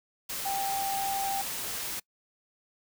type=tone in noise; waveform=sine; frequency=786 Hz; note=G5; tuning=4 cents sharp; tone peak=-29 dBFS; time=0.45-1.42 s; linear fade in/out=10 ms; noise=white; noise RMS=-35 dBFS; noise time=0.29-2 s; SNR=+3 dB; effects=noise-tail reverb RT60 0.1 s tail -25 dB re dry